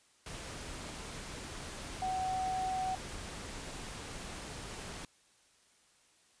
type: tone in noise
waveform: sine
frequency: 750 Hz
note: F#5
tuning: 23 cents sharp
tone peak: -32 dBFS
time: 2.02-2.95 s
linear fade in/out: 2 ms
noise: pink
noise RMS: -44 dBFS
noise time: 0.26-5.05 s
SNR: +9 dB
effects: white hiss -67 dBFS RMS until 6.4 s + resampled to 22050 Hz